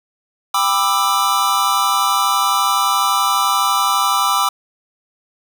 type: chord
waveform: square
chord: E minor seventh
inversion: first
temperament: just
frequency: 791.1 / 988.9 / 1186.7 / 1318.5 Hz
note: G5 / B5 / D6 / E6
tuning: +16 / +2 / +18 / 0 cents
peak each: -23 / -21 / -18 / -21 dBFS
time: 0.54-4.49 s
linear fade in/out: 5 ms
effects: none